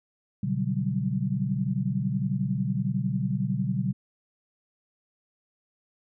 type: chord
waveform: sine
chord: G major seventh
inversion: first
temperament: equal with one note detuned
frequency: 123.47 / 143.64 / 185 / 196 Hz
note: B2 / D3 / F#3 / G3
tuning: 0 / -38 / 0 / 0 cents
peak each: -30 dBFS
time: 0.43-3.93 s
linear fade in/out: 5 ms
effects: none